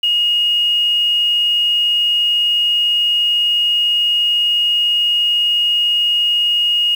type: tone with quantisation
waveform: sine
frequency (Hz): 2869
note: F7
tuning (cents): +46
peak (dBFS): -12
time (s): 0.03-6.95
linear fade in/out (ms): 5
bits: 6
effects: none